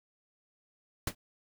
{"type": "noise with exponential decay", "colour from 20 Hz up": "pink", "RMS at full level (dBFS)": -27, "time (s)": [1.07, 1.15], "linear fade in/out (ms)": 5, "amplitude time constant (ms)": 17, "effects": []}